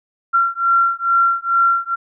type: beating tone pair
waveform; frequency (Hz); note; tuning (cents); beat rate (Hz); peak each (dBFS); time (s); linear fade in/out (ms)
sine; 1368 / 1370.3; F6 / F6; -36 / -33; 2.3; -16; 0.33-1.96; 20
effects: none